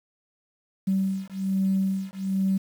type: beating tone pair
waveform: sine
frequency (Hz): 191.6 / 192.8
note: G3 / G3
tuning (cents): -39 / -28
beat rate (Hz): 1.2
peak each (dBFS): -25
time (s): 0.87-2.58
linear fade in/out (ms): 10
effects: tanh soft clip ceiling -15 dBFS + 8-bit